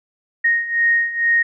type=beating tone pair; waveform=sine; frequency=1862 / 1864.2 Hz; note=A#6 / A#6; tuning=-2 / 0 cents; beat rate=2.2 Hz; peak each=-20 / -16 dBFS; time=0.44-1.43 s; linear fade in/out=10 ms; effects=none